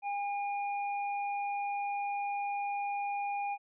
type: tone with hard clipping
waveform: sine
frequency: 810 Hz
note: G#5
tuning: 43 cents flat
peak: -34 dBFS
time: 0.02-3.58 s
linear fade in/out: 50 ms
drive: 18 dB
effects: resampled to 8000 Hz